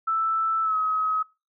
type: tone with pitch glide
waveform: sine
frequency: 1321 to 1273.8 Hz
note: E6 to D#6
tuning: +3 to +40 cents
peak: -21 dBFS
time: 0.07-1.23 s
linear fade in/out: 10 ms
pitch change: -63 cents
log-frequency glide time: 0.63-0.76 s
effects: noise-tail reverb RT60 0.3 s tail -24 dB re dry